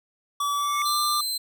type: tone with pitch glide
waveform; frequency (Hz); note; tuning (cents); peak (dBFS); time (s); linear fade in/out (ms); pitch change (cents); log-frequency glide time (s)
square; 1149 to 1188.8; D6 to D6; -38 to +21; -24; 0.4-1.21; 5; +59; 0.55-0.99
type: tone with exponential growth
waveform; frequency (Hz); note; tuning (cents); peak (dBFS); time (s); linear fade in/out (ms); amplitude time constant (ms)
triangle; 2189; C#7; -22; -24; 0.51-0.82; 1; 66
type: tone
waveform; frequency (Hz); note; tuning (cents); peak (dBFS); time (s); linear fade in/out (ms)
sawtooth; 4100; C8; -36; -23; 0.85-1.38; 10
effects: none